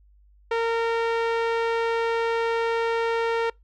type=tone with low-pass filter; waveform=sawtooth; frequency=459.6 Hz; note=A#4; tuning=25 cents flat; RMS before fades=-24 dBFS; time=0.51-3.5 s; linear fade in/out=5 ms; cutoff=2700 Hz; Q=0.8; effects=noise-tail reverb RT60 0.2 s tail -26 dB re dry + added 50 Hz sine -53 dBFS peak until 3.63 s